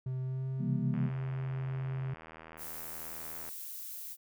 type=tone with pitch glide; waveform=triangle; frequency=129.5 to 132.07 Hz; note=C3 to C3; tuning=-17 to +17 cents; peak=-31 dBFS; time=0.06-2.14 s; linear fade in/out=5 ms; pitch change=+34 cents; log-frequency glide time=0.22-0.47 s
type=chord; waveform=sine; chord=C# diminished seventh; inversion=none; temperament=just; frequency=138.59 / 166.31 / 199.57 / 239.5 Hz; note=C#3 / E3 / G3 / Bb3; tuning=0 / +16 / +31 / +47 cents; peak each=-36 dBFS; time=0.58-1.11 s; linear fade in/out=50 ms
type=click train; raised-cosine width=0.5 ms; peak=-33 dBFS; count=206; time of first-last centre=0.94-3.49 s; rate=80.4 Hz
type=noise; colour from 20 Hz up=violet; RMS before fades=-43 dBFS; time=2.57-4.17 s; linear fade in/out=50 ms
effects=none